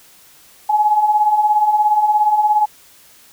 sine beating tone pair, 830.6 / 847.6 Hz, G#5 / G#5, 0 / +35 cents, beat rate 17 Hz, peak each -19 / -12 dBFS, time 0.69-2.66 s, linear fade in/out 10 ms, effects white hiss -47 dBFS RMS until 3.32 s

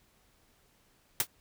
white noise with exponential decay, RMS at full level -22 dBFS, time 1.2-1.27 s, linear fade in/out 2 ms, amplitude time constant 15 ms, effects pink hiss -67 dBFS RMS until 1.4 s

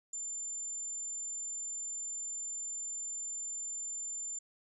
sine tone, 7180 Hz, A8, 34 cents sharp, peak -37 dBFS, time 0.13-4.39 s, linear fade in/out 5 ms, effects none

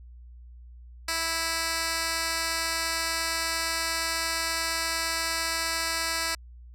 10% pulse tone with band-pass filter, 328.6 Hz, E4, 5 cents flat, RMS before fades -29 dBFS, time 1.08-6.35 s, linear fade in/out 5 ms, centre 5800 Hz, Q 0.66, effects added 60 Hz sine -44 dBFS peak until 6.74 s

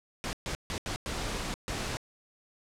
pink noise bursts at uneven times, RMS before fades -34 dBFS, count 6, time 0.24-0.33 / 0.46-0.55 / 0.7-0.78 / 0.86-0.96 / 1.06-1.54 / 1.68-1.97 s, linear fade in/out 0 ms, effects low-pass 8000 Hz 12 dB/octave

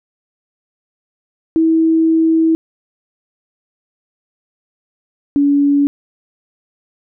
sine tone pair in turn, 323.8 / 284.6 Hz, E4 / C#4, -31 / +46 cents, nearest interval major second, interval 223 cents, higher first, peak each -9 dBFS, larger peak neither, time 1.56-2.55 / 5.36-5.87 s, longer first, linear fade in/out 0 ms, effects none

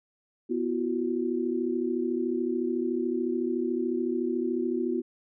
sine chord, B suspended fourth, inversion none, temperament equal with one note detuned, 246.9 / 336.2 / 370 Hz, B3 / E4 / F#4, 0 / +34 / 0 cents, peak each -30 dBFS, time 0.49-5.02 s, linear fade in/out 20 ms, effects none

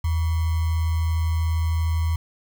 sine tone with sample-and-hold, 81.4 Hz, E2, 21 cents flat, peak -19 dBFS, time 0.04-2.16 s, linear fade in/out 5 ms, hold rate 1050 Hz, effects none

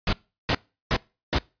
pink noise bursts, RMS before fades -22 dBFS, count 4, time 0.07-1.386 s, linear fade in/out 2 ms, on 59 ms, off 360 ms, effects noise-tail reverb RT60 0.3 s tail -24 dB re dry + resampled to 11025 Hz

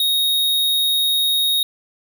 square tone, 3750 Hz, A#7, 10 cents sharp, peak -16 dBFS, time 0-1.63 s, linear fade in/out 2 ms, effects none

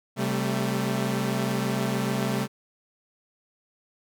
sawtooth tone cluster, 132.3 / 194.7 / 221.3 Hz, C3 / G3 / A3, +20 / -12 / +10 cents, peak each -25 dBFS, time 0.16-2.48 s, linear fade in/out 50 ms, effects none

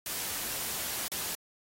white noise with dropouts, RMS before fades -35 dBFS, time 0.06-1.35 s, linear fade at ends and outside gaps 1 ms, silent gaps 1.081-1.117 s, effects AAC 48 kbps

